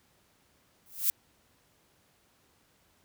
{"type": "noise with exponential growth", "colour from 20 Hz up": "violet", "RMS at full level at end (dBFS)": -22, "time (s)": [0.86, 1.1], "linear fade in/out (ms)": 0, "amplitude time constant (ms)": 51, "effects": ["pink hiss -67 dBFS RMS until 3.04 s", "high-pass 60 Hz 12 dB/octave"]}